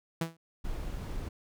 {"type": "tone with exponential decay", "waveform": "sawtooth", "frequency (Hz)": 164.81, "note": "E3", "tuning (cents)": 0, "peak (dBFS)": -23, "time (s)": [0.21, 0.37], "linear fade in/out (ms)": 5, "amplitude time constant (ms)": 34}
{"type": "noise", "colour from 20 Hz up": "brown", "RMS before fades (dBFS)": -36, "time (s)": [0.64, 1.29], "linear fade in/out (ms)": 10}
{"effects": []}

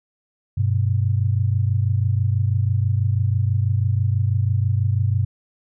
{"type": "tone pair together", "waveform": "sine", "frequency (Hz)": [98, 124.12], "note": ["G2", "B2"], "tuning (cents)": [0, 9], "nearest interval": "major third", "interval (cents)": 409, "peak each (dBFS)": [-18, -21], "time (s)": [0.57, 5.25], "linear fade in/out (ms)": 10, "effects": []}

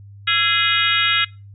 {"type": "harmonic tone with a mistuned harmonic", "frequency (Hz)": 415.3, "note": "G#4", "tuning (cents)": 0, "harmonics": [3, 4, 5, 6, 7, 8, 9], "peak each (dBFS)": [-23, -23, -23, -23, -23, -23, -23], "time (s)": [0.27, 1.25], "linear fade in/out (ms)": 10, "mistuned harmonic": 3, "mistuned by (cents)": 130, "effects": ["noise-tail reverb RT60 0.3 s tail -24 dB re dry", "added 100 Hz sine -38 dBFS peak until 1.54 s"]}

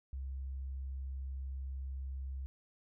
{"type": "tone", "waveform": "sine", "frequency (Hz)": 66.7, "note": "C2", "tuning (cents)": 34, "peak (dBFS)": -38, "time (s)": [0.13, 2.46], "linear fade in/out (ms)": 0, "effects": []}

